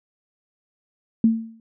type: tone with exponential decay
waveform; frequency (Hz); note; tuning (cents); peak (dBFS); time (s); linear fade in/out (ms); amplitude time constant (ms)
sine; 225.4; A3; +42; -10; 1.24-1.6; 2; 77
effects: none